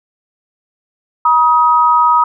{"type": "tone pair together", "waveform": "sine", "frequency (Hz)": [960.1, 1259], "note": ["B5", "D#6"], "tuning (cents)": [-49, 20], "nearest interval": "perfect fourth", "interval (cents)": 469, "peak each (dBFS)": -10, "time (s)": [1.25, 2.24], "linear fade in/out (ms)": 5, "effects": []}